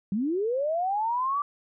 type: linear sweep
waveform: sine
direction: up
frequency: 183.7 to 1174.7 Hz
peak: -24 dBFS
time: 0.12-1.42 s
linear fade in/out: 2 ms
effects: none